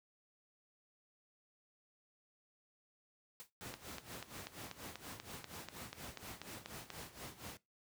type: noise with exponential decay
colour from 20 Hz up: white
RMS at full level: -46 dBFS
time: 3.4-3.5 s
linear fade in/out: 0 ms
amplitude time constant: 21 ms
type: noise with tremolo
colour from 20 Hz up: pink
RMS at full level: -47 dBFS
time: 3.61-7.57 s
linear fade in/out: 0 ms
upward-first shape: sine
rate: 4.2 Hz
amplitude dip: 80%
type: click train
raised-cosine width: 0.2 ms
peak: -27 dBFS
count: 14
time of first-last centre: 3.74-6.903 s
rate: 4.11 Hz
effects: noise-tail reverb RT60 0.2 s tail -20 dB re dry + high-pass 80 Hz 12 dB/octave